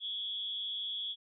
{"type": "tone with amplitude modulation", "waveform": "sine", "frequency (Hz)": 3362, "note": "G#7", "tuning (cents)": 20, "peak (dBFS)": -32, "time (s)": [0, 1.16], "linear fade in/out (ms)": 50, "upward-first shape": "sine", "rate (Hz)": 205, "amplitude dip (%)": 65, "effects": []}